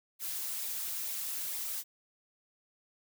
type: noise with flanger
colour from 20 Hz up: blue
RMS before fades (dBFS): -37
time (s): 0.19-1.84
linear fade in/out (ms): 50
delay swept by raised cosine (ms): 0.65 to 5.35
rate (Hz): 2.2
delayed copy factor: -0.5
effects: none